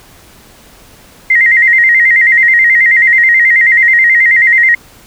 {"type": "tone with vibrato", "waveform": "sine", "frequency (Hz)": 1984, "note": "B6", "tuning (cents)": 7, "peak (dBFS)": -4, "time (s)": [1.3, 4.75], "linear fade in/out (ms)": 5, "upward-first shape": "square", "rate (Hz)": 9.3, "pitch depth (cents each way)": 85, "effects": ["pink hiss -40 dBFS RMS until 5.06 s"]}